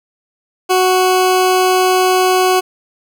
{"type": "tone", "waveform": "20% pulse", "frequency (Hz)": 370, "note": "F#4", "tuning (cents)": 0, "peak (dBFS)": -5, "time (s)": [0.69, 2.61], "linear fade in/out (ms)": 20, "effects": []}